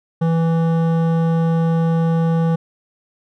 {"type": "tone with hard clipping", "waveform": "sine", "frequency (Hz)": 164.81, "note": "E3", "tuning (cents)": 0, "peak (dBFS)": -16, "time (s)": [0.21, 2.56], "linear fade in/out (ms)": 10, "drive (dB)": 13, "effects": []}